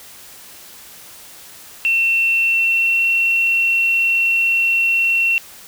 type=tone with pitch glide; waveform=sine; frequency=2700 to 2719 Hz; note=E7 to F7; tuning=+41 to -47 cents; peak=-13 dBFS; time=1.85-5.38 s; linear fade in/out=0 ms; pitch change=+12 cents; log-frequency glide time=2.48-3.04 s; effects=white hiss -40 dBFS RMS until 5.67 s